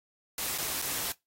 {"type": "noise with dropouts", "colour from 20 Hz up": "white", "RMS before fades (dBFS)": -33, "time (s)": [0.38, 1.12], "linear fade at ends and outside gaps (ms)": 2, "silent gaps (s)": [[0.579, 0.583], [0.817, 0.822]], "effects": ["noise-tail reverb RT60 0.2 s tail -23 dB re dry", "AAC 48 kbps"]}